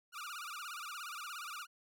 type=tone with vibrato; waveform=sawtooth; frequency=1300 Hz; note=E6; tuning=24 cents flat; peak=-39 dBFS; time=0.12-1.67 s; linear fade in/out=50 ms; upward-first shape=sine; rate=17 Hz; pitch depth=200 cents each way; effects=none